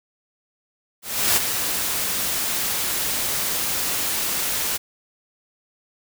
white noise with ADSR envelope, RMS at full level -17 dBFS, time 1.02-4.78 s, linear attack 350 ms, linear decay 14 ms, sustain -7 dB, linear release 21 ms, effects none

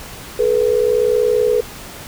sine tone pair together, 428 / 488.4 Hz, A4 / B4, -48 / -19 cents, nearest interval major second, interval 229 cents, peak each -15 dBFS, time 0.39-1.61 s, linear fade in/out 5 ms, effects pink hiss -34 dBFS RMS until 2.07 s

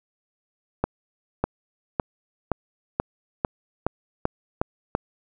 accelerating click train, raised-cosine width 1 ms, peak -7 dBFS, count 10, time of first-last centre 0.84-4.951 s, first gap 600 ms, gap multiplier 0.93, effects none

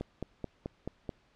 click train, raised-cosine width 2 ms, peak -22 dBFS, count 6, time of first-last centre 0.01-1.092 s, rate 4.62 Hz, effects pink hiss -67 dBFS RMS until 1.35 s + low-pass 4000 Hz 12 dB/octave

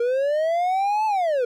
triangle linear two-way sweep, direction up then down, 466.2 to 880 to 466.2 Hz, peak -17 dBFS, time 0-1.45 s, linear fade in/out 5 ms, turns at 1.06 s, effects none

